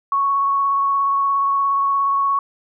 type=tone with vibrato; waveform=sine; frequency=1108.7 Hz; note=C#6; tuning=in tune; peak=-15 dBFS; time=0.12-2.39 s; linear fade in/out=2 ms; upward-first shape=triangle; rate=17 Hz; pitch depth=14 cents each way; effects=none